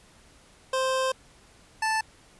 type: tone pair in turn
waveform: 25% pulse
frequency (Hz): 523 / 879.6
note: C5 / A5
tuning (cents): -1 / -1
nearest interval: major sixth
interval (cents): 900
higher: second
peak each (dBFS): -20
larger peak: neither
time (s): 0.73-1.12 / 1.82-2.01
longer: first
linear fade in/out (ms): 5
effects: pink hiss -56 dBFS RMS until 2.39 s + resampled to 24000 Hz